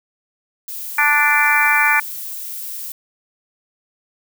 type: noise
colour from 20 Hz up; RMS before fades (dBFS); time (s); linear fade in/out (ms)
violet; -29; 0.68-2.92; 2
type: harmonic tone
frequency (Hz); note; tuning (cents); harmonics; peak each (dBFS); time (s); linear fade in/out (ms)
293.7; D4; 0; 3 / 4 / 5 / 6 / 7 / 8; -20 / -22 / -19 / -18 / -22 / -17; 0.98-2; 5
effects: none